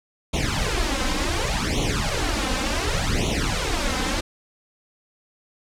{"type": "noise with flanger", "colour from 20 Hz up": "pink", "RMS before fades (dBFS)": -23, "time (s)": [0.33, 4.21], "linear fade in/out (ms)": 10, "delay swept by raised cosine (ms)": [0.3, 3.9], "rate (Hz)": 0.68, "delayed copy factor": 1, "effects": ["low-pass 7000 Hz 12 dB/octave"]}